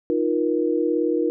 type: chord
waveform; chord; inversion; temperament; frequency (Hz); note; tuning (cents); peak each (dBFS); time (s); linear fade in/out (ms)
sine; Eb suspended second; none; equal with one note detuned; 311.1 / 349.2 / 474.3; Eb4 / F4 / Bb4; 0 / 0 / +30; -23; 0.1-1.3; 0
effects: none